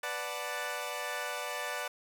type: chord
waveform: 15% pulse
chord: B minor seventh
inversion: none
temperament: equal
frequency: 493.9 / 587.3 / 740 / 880 Hz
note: B4 / D5 / F#5 / A5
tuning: 0 / 0 / 0 / 0 cents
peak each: -35 / -32 / -35 / -36 dBFS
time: 0.03-1.88 s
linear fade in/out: 5 ms
effects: none